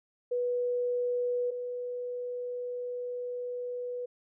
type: tone pair in turn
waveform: sine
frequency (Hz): 490 / 491.7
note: B4 / B4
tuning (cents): -14 / -8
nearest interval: unison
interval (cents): 6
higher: second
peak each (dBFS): -27 / -33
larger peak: first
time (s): 0.31-1.51 / 1.51-4.06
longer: second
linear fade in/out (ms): 10
effects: none